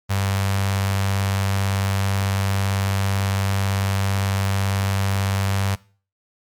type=tone with notch filter; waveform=sawtooth; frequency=98 Hz; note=G2; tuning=in tune; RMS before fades=-21 dBFS; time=0.09-5.76 s; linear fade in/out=20 ms; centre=310 Hz; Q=0.55; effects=noise-tail reverb RT60 0.4 s tail -20 dB re dry + MP3 96 kbps